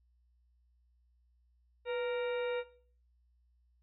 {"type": "harmonic tone with a mistuned harmonic", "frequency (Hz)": 466.2, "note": "A#4", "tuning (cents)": 0, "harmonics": [1, 2, 3, 4, 5, 6, 8], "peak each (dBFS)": [-33, -45, -47, -50, -48, -50, -52], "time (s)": [1.85, 2.64], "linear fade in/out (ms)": 50, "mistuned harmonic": 1, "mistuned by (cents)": 88, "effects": ["noise-tail reverb RT60 0.5 s tail -17 dB re dry", "added 60 Hz sine -67 dBFS peak until 3.82 s"]}